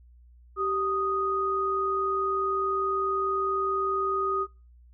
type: tone pair together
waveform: sine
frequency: 388 / 1243.3 Hz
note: G4 / D#6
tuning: -18 / -2 cents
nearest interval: octave + minor sixth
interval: 2016 cents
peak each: -29 / -26 dBFS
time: 0.56-4.47 s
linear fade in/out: 50 ms
effects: noise-tail reverb RT60 0.3 s tail -24 dB re dry + added 60 Hz sine -51 dBFS peak until 4.93 s